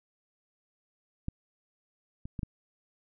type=clicks; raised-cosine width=5 ms; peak=-20 / -27 / -23 / -20 dBFS; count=4; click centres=1.284 / 2.255 / 2.392 / 2.432 s; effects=none